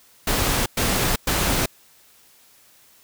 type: noise bursts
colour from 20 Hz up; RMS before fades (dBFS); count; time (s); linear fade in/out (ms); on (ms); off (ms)
pink; -21; 3; 0.27-1.66; 5; 390; 110
effects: white hiss -54 dBFS RMS until 3.03 s